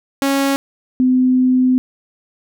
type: tone pair in turn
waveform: sawtooth / sine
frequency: 275.3 / 255 Hz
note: C#4 / C4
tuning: -12 / -44 cents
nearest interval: minor second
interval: 132 cents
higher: first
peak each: -10 dBFS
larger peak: neither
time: 0.22-0.56 / 1-1.78 s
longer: second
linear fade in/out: 0 ms
effects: none